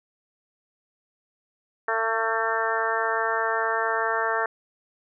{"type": "harmonic tone", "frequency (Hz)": 224.7, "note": "A3", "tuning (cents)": 37, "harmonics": [2, 3, 4, 5, 6, 7, 8], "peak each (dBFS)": [-30, -30, -30, -30, -30, -30, -30], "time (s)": [1.88, 4.46], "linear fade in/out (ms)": 2, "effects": []}